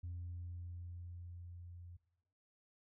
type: tone with level ramp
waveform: sine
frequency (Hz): 87.31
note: F2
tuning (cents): 0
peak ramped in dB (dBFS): -40 to -50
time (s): 0.03-1.97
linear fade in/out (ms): 10
effects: noise-tail reverb RT60 1.0 s tail -19 dB re dry + tanh soft clip ceiling -39 dBFS